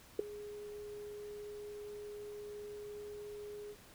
sine tone with ADSR envelope, 415.3 Hz, G#4, in tune, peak -24 dBFS, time 0.19-3.76 s, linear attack 4 ms, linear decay 7 ms, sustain -20 dB, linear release 52 ms, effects pink hiss -59 dBFS RMS until 3.94 s

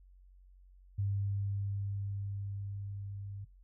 sine tone with level ramp, 99.8 Hz, G2, 32 cents sharp, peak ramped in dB -30 to -41 dBFS, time 0.98-3.45 s, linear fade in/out 10 ms, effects noise-tail reverb RT60 0.2 s tail -18 dB re dry + added 46 Hz sine -56 dBFS peak until 3.63 s

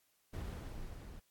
brown noise with level ramp, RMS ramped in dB -41 to -50 dBFS, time 0.33-1.2 s, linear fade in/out 10 ms, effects white hiss -75 dBFS RMS until 1.3 s + AAC 64 kbps

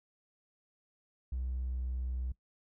triangle tone with pitch glide, 63.3 to 62.86 Hz, B1 to B1, +43 to +31 cents, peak -30 dBFS, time 1.32-2.32 s, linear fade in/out 5 ms, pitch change -12 cents, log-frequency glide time 1.55-1.79 s, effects noise-tail reverb RT60 0.1 s tail -22 dB re dry + tanh soft clip ceiling -29 dBFS

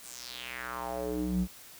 square tone with band-pass filter sweep, 61.74 Hz, B1, in tune, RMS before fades -35 dBFS, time 0.01-1.48 s, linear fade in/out 50 ms, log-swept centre 10000 to 140 Hz, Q 3.4, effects white hiss -51 dBFS RMS until 1.79 s

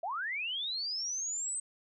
sine linear sweep, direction up, 622.3 to 8300 Hz, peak -33 dBFS, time 0.03-1.6 s, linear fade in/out 5 ms, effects none

